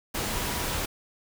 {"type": "tone in noise", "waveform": "sine", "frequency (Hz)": 966, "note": "B5", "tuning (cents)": -39, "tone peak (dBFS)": -41, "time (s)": [0.31, 0.76], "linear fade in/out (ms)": 10, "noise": "pink", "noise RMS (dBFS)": -30, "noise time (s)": [0.14, 0.86], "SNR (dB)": -14, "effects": []}